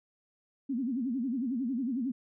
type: tone with vibrato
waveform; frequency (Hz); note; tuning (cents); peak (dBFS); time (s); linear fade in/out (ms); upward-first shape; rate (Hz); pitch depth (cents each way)
sine; 251; B3; +28; -29; 0.69-2.12; 10; sine; 11; 190
effects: none